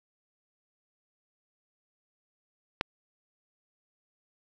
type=click; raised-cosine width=0.3 ms; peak=-10 dBFS; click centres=2.811 s; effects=none